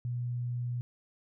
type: tone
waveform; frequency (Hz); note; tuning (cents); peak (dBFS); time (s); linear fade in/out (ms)
sine; 121.8; B2; -24; -31; 0.05-0.81; 0
effects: none